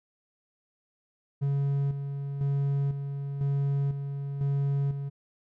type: tone with tremolo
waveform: triangle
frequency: 140 Hz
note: C#3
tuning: 18 cents sharp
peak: -22 dBFS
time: 1.41-5.1 s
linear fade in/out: 20 ms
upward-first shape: square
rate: 1 Hz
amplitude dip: 55%
effects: none